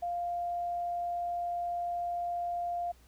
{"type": "tone", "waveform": "sine", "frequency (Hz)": 698.5, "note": "F5", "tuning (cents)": 0, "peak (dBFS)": -31, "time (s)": [0.02, 2.92], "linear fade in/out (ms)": 10, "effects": ["added 60 Hz sine -58 dBFS peak until 3.07 s", "pink hiss -64 dBFS RMS until 3.07 s"]}